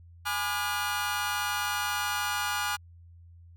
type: chord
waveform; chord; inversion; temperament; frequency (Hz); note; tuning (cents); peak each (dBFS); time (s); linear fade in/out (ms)
sawtooth; G# diminished seventh; none; just; 830.6 / 996.7 / 1196.1 / 1435.3; G#5 / B5 / D6 / F6; 0 / +16 / +31 / +47; -30 / -34 / -31 / -28; 0.25-2.77; 20
effects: added 85 Hz sine -49 dBFS peak until 3.56 s